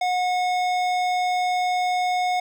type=tone with hard clipping; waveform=sine; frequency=727 Hz; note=F#5; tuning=31 cents flat; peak=-22 dBFS; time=0.01-2.4 s; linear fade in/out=5 ms; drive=14 dB; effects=none